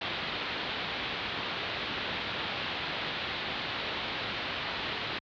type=low-pass noise; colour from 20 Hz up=white; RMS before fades=-35 dBFS; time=0.01-5.19 s; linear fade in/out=5 ms; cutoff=4000 Hz; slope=48 dB/octave; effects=high-pass 60 Hz 12 dB/octave